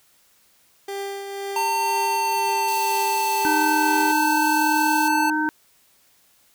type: tone with tremolo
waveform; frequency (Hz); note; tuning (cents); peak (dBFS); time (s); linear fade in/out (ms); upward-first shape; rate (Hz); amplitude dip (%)
30% pulse; 396.8; G4; +21; -24; 0.88-4.12; 5; triangle; 2; 45
type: tone with pitch glide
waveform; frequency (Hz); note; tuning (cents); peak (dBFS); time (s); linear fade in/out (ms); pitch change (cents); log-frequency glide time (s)
square; 907 to 881.2; A#5 to A5; -48 to +2; -21; 1.56-5.3; 2; -50; 2-3.57
type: high-pass noise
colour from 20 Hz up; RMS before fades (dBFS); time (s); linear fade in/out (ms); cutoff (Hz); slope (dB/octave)
white; -34; 2.68-5.08; 0; 2900; 48
type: harmonic tone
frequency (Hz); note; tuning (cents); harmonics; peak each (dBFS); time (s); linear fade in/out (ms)
307.4; D#4; -21; 1 / 3 / 5; -23 / -25 / -24; 3.45-5.49; 0
effects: white hiss -59 dBFS RMS until 6.54 s